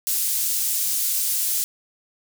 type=high-pass noise; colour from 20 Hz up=pink; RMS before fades=-23 dBFS; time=0.07-1.64 s; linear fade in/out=0 ms; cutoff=8100 Hz; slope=12 dB/octave; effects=none